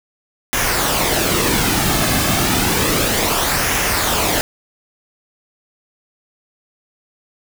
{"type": "noise with flanger", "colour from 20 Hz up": "pink", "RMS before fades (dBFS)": -17, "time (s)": [0.53, 4.41], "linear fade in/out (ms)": 0, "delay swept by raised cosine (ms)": [0.23, 2.13], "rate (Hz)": 0.31, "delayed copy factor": -0.5, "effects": []}